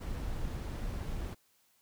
brown noise, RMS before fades -37 dBFS, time 0-1.35 s, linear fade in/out 20 ms, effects white hiss -70 dBFS RMS until 1.81 s

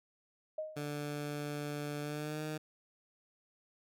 sine tone with exponential decay, 622.3 Hz, D#5, in tune, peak -33 dBFS, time 0.58-0.97 s, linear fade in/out 5 ms, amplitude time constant 83 ms
15% pulse tone with pitch glide, 146.83 to 153.95 Hz, D3 to D#3, 0 to -18 cents, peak -31 dBFS, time 0.76-2.58 s, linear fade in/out 10 ms, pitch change +82 cents, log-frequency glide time 2.01-2.43 s
effects none

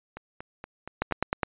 two click trains, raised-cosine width 0.5 ms, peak -23 / -9 dBFS, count 5 / 5, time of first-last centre 0.17-1.111 / 1.02-1.432 s, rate 4.25 / 9.7 Hz, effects resampled to 8000 Hz

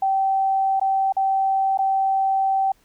sine tone with dropouts, 774 Hz, G5, 22 cents flat, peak -17 dBFS, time 0.02-2.72 s, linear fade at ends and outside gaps 5 ms, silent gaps 0.798-0.813 / 1.124-1.166 / 1.775-1.788 s, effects pink hiss -61 dBFS RMS until 2.84 s

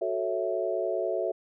sine chord, F# minor seventh, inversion none, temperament equal, 370 / 440 / 554.4 / 659.3 Hz, F#4 / A4 / C#5 / E5, 0 / 0 / 0 / 0 cents, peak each -32 / -33 / -33 / -30 dBFS, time 0.01-1.32 s, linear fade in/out 10 ms, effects none

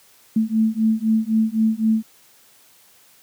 sine beating tone pair, 218.8 / 222.7 Hz, A3 / A3, -9 / +21 cents, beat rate 3.9 Hz, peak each -19 / -19 dBFS, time 0.36-2.03 s, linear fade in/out 5 ms, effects white hiss -53 dBFS RMS until 3.22 s + high-pass 80 Hz 12 dB/octave

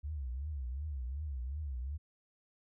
sine tone with vibrato, 68.7 Hz, C#2, 15 cents flat, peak -36 dBFS, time 0.03-1.98 s, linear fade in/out 20 ms, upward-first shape triangle, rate 2.7 Hz, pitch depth 250 cents each way, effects none

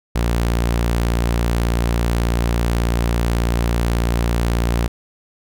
sawtooth tone, 58.27 Hz, A#1, in tune, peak -12 dBFS, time 0.15-4.88 s, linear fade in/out 10 ms, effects none

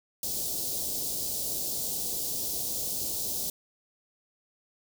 white band-stop noise, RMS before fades -32 dBFS, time 0.23-3.5 s, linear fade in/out 2 ms, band 650 to 4200 Hz, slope 24 dB/octave, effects none

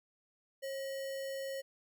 sine tone with sample-and-hold, 542 Hz, C#5, 39 cents flat, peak -37 dBFS, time 0.62-1.62 s, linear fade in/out 20 ms, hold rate 2450 Hz, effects none

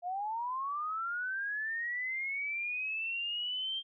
sine linear sweep, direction up, 689 to 3187 Hz, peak -33 dBFS, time 0.02-3.83 s, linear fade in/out 50 ms, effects none

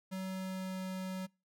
square tone with pitch glide, 188.7 to 187.29 Hz, F#3 to F#3, +34 to +21 cents, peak -38 dBFS, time 0.11-1.27 s, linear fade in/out 20 ms, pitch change -13 cents, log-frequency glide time 0.25-0.81 s, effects noise-tail reverb RT60 0.3 s tail -26 dB re dry

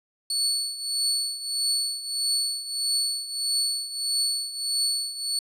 30% pulse tone with tremolo, 4435 Hz, C#8, in tune, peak -18 dBFS, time 0.3-5.39 s, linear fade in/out 2 ms, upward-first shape triangle, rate 1.6 Hz, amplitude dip 80%, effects resampled to 32000 Hz

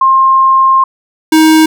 sine / square tone pair in turn, 1062 / 315.7 Hz, C6 / D#4, +25 / +25 cents, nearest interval octave + major sixth, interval 2100 cents, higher first, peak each -4 dBFS, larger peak neither, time 0.01-0.84 / 1.32-1.66 s, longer first, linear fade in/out 5 ms, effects none

